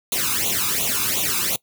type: noise with flanger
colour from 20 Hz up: white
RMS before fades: -22 dBFS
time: 0.12-1.56 s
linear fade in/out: 2 ms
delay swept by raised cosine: 0.29 to 0.82 ms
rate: 2.8 Hz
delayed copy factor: +0.9
effects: noise-tail reverb RT60 0.1 s tail -22 dB re dry + high-pass 80 Hz 12 dB/octave